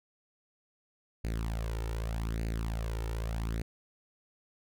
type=tone with flanger; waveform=sawtooth; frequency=55.8 Hz; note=A1; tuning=25 cents sharp; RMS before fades=-34 dBFS; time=1.24-3.62 s; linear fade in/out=5 ms; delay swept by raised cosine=0.44 to 2.24 ms; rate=0.83 Hz; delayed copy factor=+0.7; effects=none